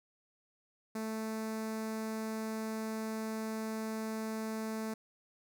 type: tone with notch filter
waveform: sawtooth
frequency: 220 Hz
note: A3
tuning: in tune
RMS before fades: -38 dBFS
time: 0.95-4.94 s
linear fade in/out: 5 ms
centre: 3100 Hz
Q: 1.4
effects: none